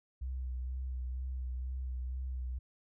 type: tone with vibrato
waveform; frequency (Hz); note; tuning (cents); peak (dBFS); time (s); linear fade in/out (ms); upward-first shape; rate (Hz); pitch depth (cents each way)
sine; 63.6; C2; -48; -35; 0.21-2.59; 10; sine; 2.1; 29
effects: none